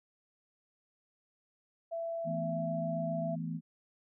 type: tone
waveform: sine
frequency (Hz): 667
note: E5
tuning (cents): +20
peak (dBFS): -34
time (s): 1.91-3.36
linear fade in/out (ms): 20
type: chord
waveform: sine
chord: E suspended fourth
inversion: none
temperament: just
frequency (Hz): 164.81 / 219.8 / 247.2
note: E3 / A3 / B3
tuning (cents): 0 / -2 / +2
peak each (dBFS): -36 / -42 / -41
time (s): 2.24-3.61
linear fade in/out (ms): 50
effects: none